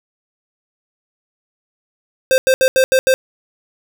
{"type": "tone bursts at uneven times", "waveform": "square", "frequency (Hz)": 523.3, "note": "C5", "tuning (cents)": 0, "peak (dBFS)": -10, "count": 6, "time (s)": [[2.31, 2.38], [2.47, 2.54], [2.61, 2.68], [2.76, 2.84], [2.92, 2.99], [3.07, 3.14]], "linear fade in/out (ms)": 0, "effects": []}